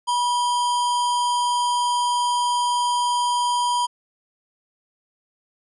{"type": "harmonic tone with a mistuned harmonic", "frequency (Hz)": 972, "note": "B5", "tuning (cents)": -28, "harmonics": [1, 3, 5, 7, 9, 10], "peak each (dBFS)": [-19, -29, -33, -36, -38, -39], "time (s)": [0.07, 3.87], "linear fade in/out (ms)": 20, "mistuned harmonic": 3, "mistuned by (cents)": 140, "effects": []}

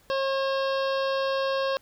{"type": "harmonic tone", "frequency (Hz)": 540, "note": "C#5", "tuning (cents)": -45, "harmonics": [1, 2, 3, 5, 6, 7, 8, 9, 10], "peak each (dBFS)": [-25, -31, -35, -39, -41, -42, -43, -44, -45], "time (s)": [0.1, 1.77], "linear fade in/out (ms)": 0, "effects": ["pink hiss -60 dBFS RMS until 1.81 s"]}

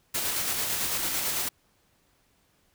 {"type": "noise with tremolo", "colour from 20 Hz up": "white", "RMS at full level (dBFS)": -28, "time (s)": [0.14, 1.49], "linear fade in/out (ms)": 10, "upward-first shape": "square", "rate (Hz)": 9, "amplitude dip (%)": 25, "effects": ["pink hiss -67 dBFS RMS until 2.74 s"]}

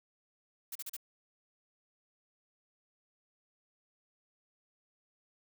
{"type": "noise bursts", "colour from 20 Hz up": "blue", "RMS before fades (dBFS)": -41, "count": 4, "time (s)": [0.72, 0.967], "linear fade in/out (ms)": 5, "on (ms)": 34, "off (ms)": 37, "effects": []}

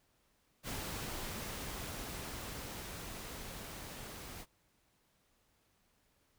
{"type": "noise with level ramp", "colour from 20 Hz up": "pink", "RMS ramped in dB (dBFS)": [-41, -48], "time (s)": [0.63, 4.46], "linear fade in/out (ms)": 50, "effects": ["pink hiss -74 dBFS RMS until 6.38 s"]}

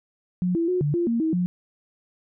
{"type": "tone with pitch steps", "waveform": "sine", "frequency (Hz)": [180.2, 334.5, 363.3, 146.2, 345, 232.2, 319.3, 178.6], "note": ["F#3", "E4", "F#4", "D3", "F4", "A#3", "D#4", "F3"], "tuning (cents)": [-45, 25, -32, -7, -21, -7, 45, 39], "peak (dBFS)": -20, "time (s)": [0.42, 1.46], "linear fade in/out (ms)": 0, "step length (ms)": 130, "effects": []}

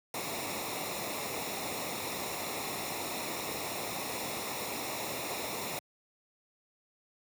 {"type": "noise with comb filter", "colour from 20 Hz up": "pink", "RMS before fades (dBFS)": -37, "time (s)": [0.14, 5.79], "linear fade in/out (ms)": 2, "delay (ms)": 0.64, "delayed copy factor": -0.7, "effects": ["high-pass 100 Hz 12 dB/octave"]}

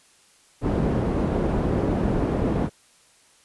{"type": "low-pass noise", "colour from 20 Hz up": "white", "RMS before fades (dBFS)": -23, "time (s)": [0.61, 2.7], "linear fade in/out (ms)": 50, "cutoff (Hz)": 360, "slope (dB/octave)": 12, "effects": ["white hiss -57 dBFS RMS until 3.44 s", "resampled to 24000 Hz"]}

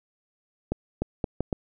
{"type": "accelerating click train", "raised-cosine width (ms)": 2, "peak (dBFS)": -12, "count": 5, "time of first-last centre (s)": [0.72, 1.528], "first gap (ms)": 300, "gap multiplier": 0.74, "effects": []}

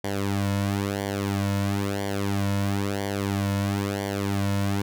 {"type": "tone with flanger", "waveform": "sawtooth", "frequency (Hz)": 99.6, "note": "G2", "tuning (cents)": 28, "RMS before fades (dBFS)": -26, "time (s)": [0.04, 4.82], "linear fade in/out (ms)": 5, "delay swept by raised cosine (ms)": [0.76, 2.56], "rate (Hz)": 1, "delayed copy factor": -0.8, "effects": []}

